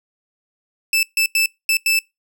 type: tone bursts at uneven times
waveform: sawtooth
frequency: 2637 Hz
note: E7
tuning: in tune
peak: -11 dBFS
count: 5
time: 0.93-1.03 / 1.17-1.26 / 1.35-1.46 / 1.69-1.77 / 1.86-1.99 s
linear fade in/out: 2 ms
effects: noise-tail reverb RT60 0.2 s tail -24 dB re dry